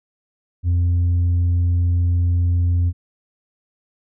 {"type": "tone with tanh clipping", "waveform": "sine", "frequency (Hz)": 87.31, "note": "F2", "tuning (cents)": 0, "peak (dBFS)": -15, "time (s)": [0.63, 2.93], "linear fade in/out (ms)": 50, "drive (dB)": 2, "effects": []}